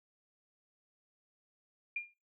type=tone with exponential decay; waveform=sine; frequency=2405 Hz; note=D7; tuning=41 cents sharp; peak=-31 dBFS; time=1.96-2.14 s; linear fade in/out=5 ms; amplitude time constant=37 ms; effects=noise-tail reverb RT60 0.3 s tail -25 dB re dry